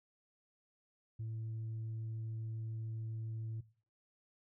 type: tone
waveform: sine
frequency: 111.6 Hz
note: A2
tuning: 25 cents sharp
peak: -37 dBFS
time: 1.19-3.61 s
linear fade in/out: 10 ms
effects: noise-tail reverb RT60 0.4 s tail -18 dB re dry + tanh soft clip ceiling -37 dBFS